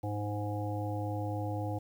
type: harmonic tone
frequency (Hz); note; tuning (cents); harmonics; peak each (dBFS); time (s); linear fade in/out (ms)
103.83; G#2; 0; 1 / 3 / 5 / 7 / 8; -34 / -39 / -41 / -42 / -43; 0.03-1.79; 10
effects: 10-bit